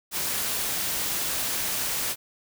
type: noise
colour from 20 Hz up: white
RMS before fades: -28 dBFS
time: 0.11-2.16 s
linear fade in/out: 50 ms
effects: none